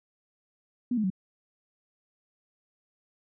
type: tone with pitch steps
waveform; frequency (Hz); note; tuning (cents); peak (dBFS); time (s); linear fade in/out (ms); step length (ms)
sine; 245.1 / 214.6 / 187.91; B3 / A3 / F#3; -13 / -43 / +27; -24; 0.91-1.102; 5; 64
effects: none